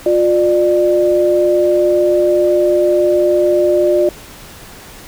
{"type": "tone pair together", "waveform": "sine", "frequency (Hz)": [354.9, 596.9], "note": ["F4", "D5"], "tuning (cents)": [28, 28], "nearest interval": "major sixth", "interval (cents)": 900, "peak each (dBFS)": -12, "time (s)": [0.06, 4.09], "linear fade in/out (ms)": 2, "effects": ["pink hiss -36 dBFS RMS until 5.07 s"]}